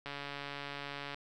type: click train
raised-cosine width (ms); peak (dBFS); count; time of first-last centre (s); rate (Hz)
0.3; -25; 155; 0.06-1.145; 142
effects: none